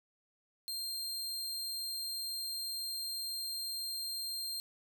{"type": "tone", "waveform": "sawtooth", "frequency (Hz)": 4186, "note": "C8", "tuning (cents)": 0, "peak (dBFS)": -34, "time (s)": [0.68, 4.6], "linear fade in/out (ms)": 0, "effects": []}